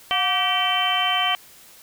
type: harmonic tone with a mistuned harmonic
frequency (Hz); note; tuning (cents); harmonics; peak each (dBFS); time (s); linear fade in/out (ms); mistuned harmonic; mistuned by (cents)
386; G4; -27; 2 / 3 / 4 / 5 / 6 / 7 / 8; -25 / -26 / -33 / -30 / -28 / -31 / -22; 0.11-1.35; 0; 2; -100
effects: white hiss -48 dBFS RMS until 1.82 s